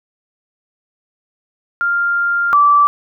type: tone pair in turn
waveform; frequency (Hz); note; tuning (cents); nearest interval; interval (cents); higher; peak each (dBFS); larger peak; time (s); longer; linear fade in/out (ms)
sine; 1396.9 / 1161.3; F6 / D6; 0 / -20; minor third; 320; first; -13 / -7; second; 1.81-2.53 / 2.53-2.87; first; 0
effects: none